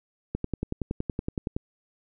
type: click train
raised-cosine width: 3 ms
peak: -15 dBFS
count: 14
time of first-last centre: 0.35-1.565 s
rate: 10.7 Hz
effects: none